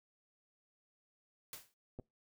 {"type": "noise with exponential decay", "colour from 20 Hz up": "white", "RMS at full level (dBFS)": -44, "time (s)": [1.53, 1.74], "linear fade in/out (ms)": 1, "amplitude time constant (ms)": 44}
{"type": "clicks", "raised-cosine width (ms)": 2, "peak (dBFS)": -34, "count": 2, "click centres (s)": [1.989, 1.997]}
{"effects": ["noise-tail reverb RT60 0.2 s tail -24 dB re dry"]}